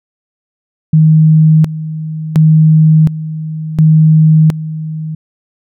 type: tone with tremolo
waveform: sine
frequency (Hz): 157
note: D#3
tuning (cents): +16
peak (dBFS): -3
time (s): 0.93-5.15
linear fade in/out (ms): 5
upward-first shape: square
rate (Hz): 0.7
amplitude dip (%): 80
effects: none